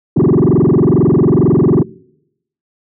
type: tone with frequency modulation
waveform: sine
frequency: 261.6 Hz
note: C4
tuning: in tune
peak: -4 dBFS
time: 0.16-1.83 s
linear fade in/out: 10 ms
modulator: 22.2 Hz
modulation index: 6.2
effects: noise-tail reverb RT60 0.8 s tail -25 dB re dry + tanh soft clip ceiling -6 dBFS